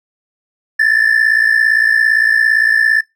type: ring-modulated tone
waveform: triangle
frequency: 1760 Hz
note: A6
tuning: in tune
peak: -3 dBFS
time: 0.79-3.01 s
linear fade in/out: 10 ms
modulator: 28.8 Hz
effects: noise-tail reverb RT60 0.2 s tail -24 dB re dry + tanh soft clip ceiling -2 dBFS